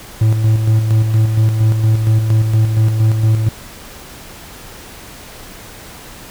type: tone with tremolo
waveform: triangle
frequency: 110 Hz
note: A2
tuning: in tune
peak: -6 dBFS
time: 0.21-3.49 s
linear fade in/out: 5 ms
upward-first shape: square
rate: 4.3 Hz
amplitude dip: 45%
effects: pink hiss -35 dBFS RMS until 6.3 s